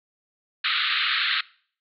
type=band-pass noise; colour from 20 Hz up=white; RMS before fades=-24 dBFS; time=0.64-1.41 s; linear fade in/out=5 ms; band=1200 to 4200 Hz; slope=96 dB/octave; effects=noise-tail reverb RT60 0.5 s tail -22 dB re dry